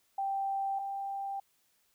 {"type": "tone pair in turn", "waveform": "sine", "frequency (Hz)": [784, 789], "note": ["G5", "G5"], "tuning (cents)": [0, 11], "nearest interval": "unison", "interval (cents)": 11, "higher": "second", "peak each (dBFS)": [-30, -34], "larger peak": "first", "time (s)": [[0.18, 0.79], [0.79, 1.4]], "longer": "neither", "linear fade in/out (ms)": 5, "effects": ["white hiss -72 dBFS RMS until 1.94 s"]}